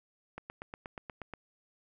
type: click train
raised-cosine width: 0.5 ms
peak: -26 dBFS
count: 9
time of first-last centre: 0.38-1.337 s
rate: 8.36 Hz
effects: none